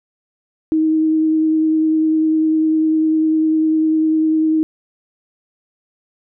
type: tone with vibrato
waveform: sine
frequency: 315.2 Hz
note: D#4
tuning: 23 cents sharp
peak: -12 dBFS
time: 0.72-4.63 s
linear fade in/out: 0 ms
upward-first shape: triangle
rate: 10 Hz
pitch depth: 15 cents each way
effects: none

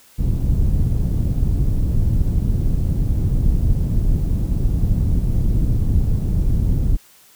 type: low-pass noise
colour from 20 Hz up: pink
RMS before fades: -17 dBFS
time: 0.18-6.97 s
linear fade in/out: 20 ms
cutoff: 140 Hz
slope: 12 dB/octave
effects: white hiss -50 dBFS RMS until 7.35 s

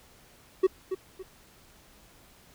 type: tone with echo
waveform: triangle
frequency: 377 Hz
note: F#4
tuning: 32 cents sharp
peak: -15 dBFS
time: 0.63-0.67 s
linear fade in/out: 10 ms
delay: 280 ms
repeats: 2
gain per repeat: -10 dB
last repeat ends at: 1.23 s
effects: pink hiss -57 dBFS RMS until 2.54 s

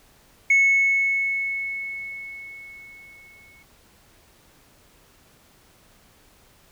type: tone with exponential decay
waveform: sine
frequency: 2200 Hz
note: C#7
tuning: 14 cents flat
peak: -11 dBFS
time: 0.5-3.63 s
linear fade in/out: 5 ms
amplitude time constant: 680 ms
effects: tanh soft clip ceiling -12 dBFS + pink hiss -56 dBFS RMS until 6.71 s

